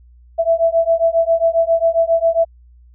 sine beating tone pair, 659.3 / 666.7 Hz, E5 / E5, 0 / +19 cents, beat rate 7.4 Hz, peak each -15 dBFS, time 0.38-2.45 s, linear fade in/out 20 ms, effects added 60 Hz sine -43 dBFS peak until 2.94 s

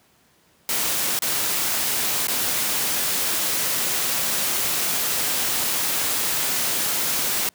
white noise with dropouts, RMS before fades -23 dBFS, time 0.69-7.49 s, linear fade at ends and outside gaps 1 ms, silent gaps 1.19-1.221 / 2.271-2.282 s, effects pink hiss -59 dBFS RMS until 7.54 s + high-pass 100 Hz 12 dB/octave

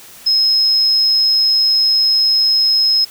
sine tone, 5140 Hz, E8, 45 cents flat, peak -10 dBFS, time 0.26-3.05 s, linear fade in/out 10 ms, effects white hiss -39 dBFS RMS until 3.1 s

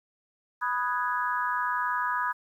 sine chord, G# minor seventh, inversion first, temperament equal, 987.8 / 1244.5 / 1480 / 1661.2 Hz, B5 / D#6 / F#6 / G#6, 0 / 0 / 0 / 0 cents, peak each -29 / -31 / -35 / -32 dBFS, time 0.61-2.33 s, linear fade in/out 20 ms, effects 10-bit

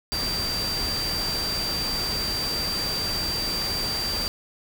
sine tone in noise, 4700 Hz, D8, 1 cent sharp, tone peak -26 dBFS, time 0.12-4.28 s, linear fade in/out 0 ms, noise pink, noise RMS -31 dBFS, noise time 0.12-4.28 s, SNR +2 dB, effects none

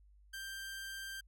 sawtooth tone, 1577 Hz, G6, 10 cents sharp, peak -39 dBFS, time 0.33-1.21 s, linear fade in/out 10 ms, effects added 50 Hz sine -60 dBFS peak until 1.27 s

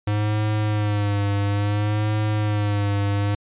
square tone with vibrato, 103.83 Hz, G#2, in tune, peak -20 dBFS, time 0.07-3.35 s, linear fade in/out 5 ms, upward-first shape sine, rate 0.59 Hz, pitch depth 50 cents each way, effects resampled to 8000 Hz

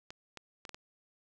clicks, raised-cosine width 0.2 ms, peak -27 dBFS, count 5, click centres 0.105 / 0.373 / 0.652 / 0.693 / 0.745 s, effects none

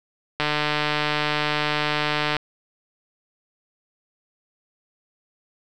click train, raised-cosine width 0.3 ms, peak -6 dBFS, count 296, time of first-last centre 0.4-2.367 s, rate 150 Hz, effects none

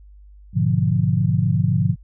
sine chord, G# diminished seventh, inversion none, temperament equal, 103.83 / 123.47 / 146.83 / 174.61 Hz, G#2 / B2 / D3 / F3, 0 / 0 / 0 / 0 cents, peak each -21 dBFS, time 0.53-1.96 s, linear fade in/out 50 ms, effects added 50 Hz sine -42 dBFS peak until 2.03 s

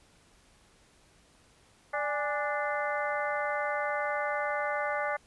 harmonic tone with a mistuned harmonic, 293.9 Hz, D4, 1 cent sharp, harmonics 2 / 3 / 4 / 5 / 6 / 7, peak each -33 / -35 / -36 / -37 / -38 / -38 dBFS, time 1.93-5.17 s, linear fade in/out 10 ms, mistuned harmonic 3, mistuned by -100 cents, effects pink hiss -62 dBFS RMS until 5.26 s + resampled to 24000 Hz

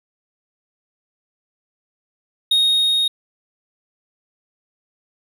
triangle tone with level ramp, 3729 Hz, A#7, in tune, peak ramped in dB -11 to -14 dBFS, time 2.51-3.08 s, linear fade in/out 5 ms, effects none

